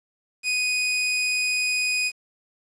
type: tone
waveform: sawtooth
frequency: 2489 Hz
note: D#7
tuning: in tune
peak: -18 dBFS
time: 0.43-2.12 s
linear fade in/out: 50 ms
effects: resampled to 22050 Hz + 8-bit